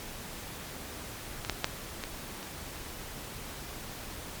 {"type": "clicks", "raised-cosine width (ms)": 0.2, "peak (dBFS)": [-18, -11, -8, -18, -24], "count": 5, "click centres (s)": [1.449, 1.497, 1.644, 2.038, 2.429], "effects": ["pink hiss -42 dBFS RMS until 4.4 s", "MP3 96 kbps"]}